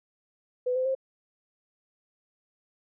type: tone with pitch steps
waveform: sine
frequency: 499.7 / 514.6 / 530 Hz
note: B4 / C5 / C5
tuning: +20 / -29 / +22 cents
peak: -24 dBFS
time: 0.66-0.951 s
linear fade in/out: 10 ms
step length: 97 ms
effects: none